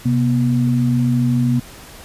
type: tone pair together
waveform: sine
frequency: 128.8 / 241.5 Hz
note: C3 / B3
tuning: -27 / -39 cents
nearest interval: major seventh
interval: 1088 cents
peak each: -16 dBFS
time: 0.05-1.6 s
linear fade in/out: 10 ms
effects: pink hiss -39 dBFS RMS until 2.04 s + resampled to 32000 Hz